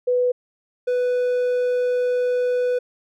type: tone pair in turn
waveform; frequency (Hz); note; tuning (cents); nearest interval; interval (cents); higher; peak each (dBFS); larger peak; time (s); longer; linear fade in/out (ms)
sine / triangle; 495.5 / 495.5; B4 / B4; +6 / +6; unison; 0; neither; -16; neither; 0.07-0.32 / 0.87-2.79; second; 10
effects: none